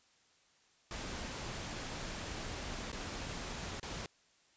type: noise with dropouts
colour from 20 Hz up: pink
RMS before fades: -42 dBFS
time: 0.91-4.06 s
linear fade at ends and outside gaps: 1 ms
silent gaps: 2.918-2.928 / 3.798-3.829 s
effects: white hiss -69 dBFS RMS until 4.56 s + resampled to 16000 Hz